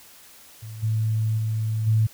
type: tone with level steps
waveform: sine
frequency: 110 Hz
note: A2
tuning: in tune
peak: -34 / -20 / -22 / -16 dBFS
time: 0.62-2.07 s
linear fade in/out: 10 ms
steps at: 0.82 / 1.37 / 1.86 s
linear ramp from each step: 20 ms
effects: white hiss -49 dBFS RMS until 2.13 s

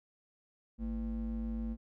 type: ring-modulated tone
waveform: triangle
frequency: 140.2 Hz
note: C#3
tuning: 20 cents sharp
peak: -29 dBFS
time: 0.78-1.77 s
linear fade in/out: 50 ms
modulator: 86.5 Hz
effects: none

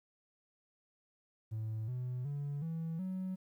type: tone with pitch steps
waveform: triangle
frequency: 109.8 / 125.4 / 143.22 / 163.57 / 186.81 Hz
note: A2 / B2 / D3 / E3 / F#3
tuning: -3 / +27 / -43 / -13 / +17 cents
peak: -33 dBFS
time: 1.51-3.36 s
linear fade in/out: 20 ms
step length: 370 ms
effects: tanh soft clip ceiling -31 dBFS + 12-bit

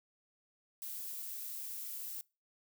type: noise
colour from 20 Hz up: violet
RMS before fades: -43 dBFS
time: 0.82-2.21 s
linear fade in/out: 0 ms
effects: noise-tail reverb RT60 0.3 s tail -24 dB re dry

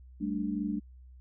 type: chord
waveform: sine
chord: G suspended second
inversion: none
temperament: equal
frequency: 196 / 220 / 293.7 Hz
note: G3 / A3 / D4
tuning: 0 / 0 / 0 cents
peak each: -34 dBFS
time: 0.2-0.8 s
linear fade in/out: 20 ms
effects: added 63 Hz sine -49 dBFS peak until 1.2 s

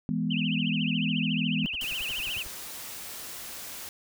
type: chord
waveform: sine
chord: E major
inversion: none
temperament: equal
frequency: 164.81 / 207.7 / 246.9 Hz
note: E3 / G#3 / B3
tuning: 0 / 0 / 0 cents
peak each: -30 dBFS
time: 0.09-1.66 s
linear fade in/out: 0 ms
type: tone with vibrato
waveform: sine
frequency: 2794 Hz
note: F7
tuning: in tune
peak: -30 dBFS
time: 0.3-2.43 s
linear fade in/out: 10 ms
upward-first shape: triangle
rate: 14 Hz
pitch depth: 230 cents each way
type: noise bursts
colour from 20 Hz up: brown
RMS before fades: -43 dBFS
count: 10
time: 1.64-2.473 s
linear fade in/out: 0 ms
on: 23 ms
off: 67 ms
type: noise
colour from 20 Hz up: white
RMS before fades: -40 dBFS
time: 1.81-3.89 s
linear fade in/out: 2 ms
effects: none

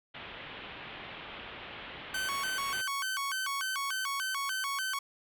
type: low-pass noise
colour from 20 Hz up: white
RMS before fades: -45 dBFS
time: 0.14-2.82 s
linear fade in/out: 10 ms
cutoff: 3400 Hz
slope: 48 dB/octave
type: tone with vibrato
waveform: sawtooth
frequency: 1305 Hz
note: E6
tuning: 18 cents flat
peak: -28 dBFS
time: 2.14-4.99 s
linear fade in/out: 5 ms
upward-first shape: square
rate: 3.4 Hz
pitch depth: 280 cents each way
effects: none

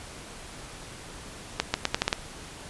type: accelerating click train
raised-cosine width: 0.2 ms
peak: -5 dBFS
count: 7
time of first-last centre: 1.6-2.129 s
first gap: 140 ms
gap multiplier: 0.81
effects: pink hiss -43 dBFS RMS until 2.69 s + resampled to 24000 Hz

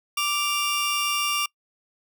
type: tone pair together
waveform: sawtooth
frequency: 1174.7 / 2794 Hz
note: D6 / F7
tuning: 0 / 0 cents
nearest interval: octave + minor third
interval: 1500 cents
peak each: -22 dBFS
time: 0.17-1.46 s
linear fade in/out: 5 ms
effects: noise-tail reverb RT60 0.1 s tail -25 dB re dry

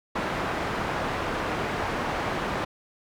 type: low-pass noise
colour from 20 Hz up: white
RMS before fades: -29 dBFS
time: 0.15-2.65 s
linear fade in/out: 10 ms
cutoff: 1300 Hz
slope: 12 dB/octave
effects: none

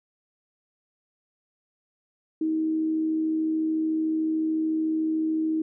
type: tone with amplitude modulation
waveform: sine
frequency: 316.7 Hz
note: D#4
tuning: 31 cents sharp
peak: -21 dBFS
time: 2.41-5.62 s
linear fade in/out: 5 ms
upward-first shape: sine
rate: 73.7 Hz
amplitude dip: 30%
effects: none

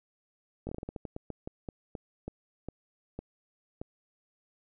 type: slowing click train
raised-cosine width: 2 ms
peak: -24 dBFS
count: 18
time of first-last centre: 0.67-3.815 s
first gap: 20 ms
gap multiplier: 1.24
effects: none

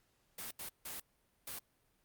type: noise bursts at uneven times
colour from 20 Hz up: white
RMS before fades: -44 dBFS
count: 4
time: 0.38-0.51 / 0.59-0.69 / 0.85-1 / 1.47-1.59 s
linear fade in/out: 5 ms
effects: pink hiss -75 dBFS RMS until 2.04 s + Opus 48 kbps

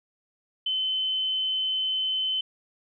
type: tone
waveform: sine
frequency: 3055 Hz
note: G7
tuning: 45 cents flat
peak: -24 dBFS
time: 0.66-2.41 s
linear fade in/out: 5 ms
effects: none

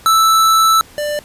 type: tone pair in turn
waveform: square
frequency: 1318 / 592.7 Hz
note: E6 / D5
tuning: -1 / +16 cents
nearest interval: octave + major second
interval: 1383 cents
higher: first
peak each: -9 / -18 dBFS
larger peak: first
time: 0.06-0.81 / 0.98-1.19 s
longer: first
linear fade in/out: 0 ms
effects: pink hiss -42 dBFS RMS until 1.24 s + resampled to 32000 Hz

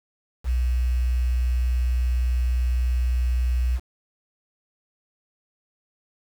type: tone with quantisation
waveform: sine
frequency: 61.74 Hz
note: B1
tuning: in tune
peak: -19 dBFS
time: 0.44-3.8 s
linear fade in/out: 50 ms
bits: 7
effects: none

